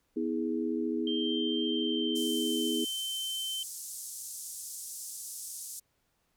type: chord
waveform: sine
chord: E major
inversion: second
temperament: equal with one note detuned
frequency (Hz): 246.9 / 321.9 / 415.3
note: B3 / E4 / G#4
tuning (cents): 0 / -41 / 0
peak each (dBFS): -33 / -32 / -35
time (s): 0.16-2.85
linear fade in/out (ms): 10
type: tone with pitch glide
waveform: sine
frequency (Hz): 3149 to 3090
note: G7 to G7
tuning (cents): +7 to -26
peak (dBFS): -33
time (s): 1.07-3.63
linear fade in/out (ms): 2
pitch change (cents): -33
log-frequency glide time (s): 1.63-2.61
type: band-pass noise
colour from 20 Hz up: white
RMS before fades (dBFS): -42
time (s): 2.15-5.8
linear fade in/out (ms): 10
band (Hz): 6000 to 11000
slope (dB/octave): 24
effects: pink hiss -75 dBFS RMS until 6.36 s